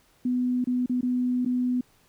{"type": "tone with dropouts", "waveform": "sine", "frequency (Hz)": 249.1, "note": "B3", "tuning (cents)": 15, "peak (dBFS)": -22, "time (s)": [0.25, 1.81], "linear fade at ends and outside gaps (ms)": 5, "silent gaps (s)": [[0.643, 0.671], [0.861, 0.895], [1.01, 1.029], [1.45, 1.459]], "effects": ["pink hiss -62 dBFS RMS until 2.08 s"]}